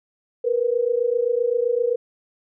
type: tone pair together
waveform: sine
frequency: 466.2 / 493.9 Hz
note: A#4 / B4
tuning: 0 / 0 cents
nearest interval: minor second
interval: 100 cents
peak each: -21 dBFS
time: 0.44-1.96 s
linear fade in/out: 10 ms
effects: none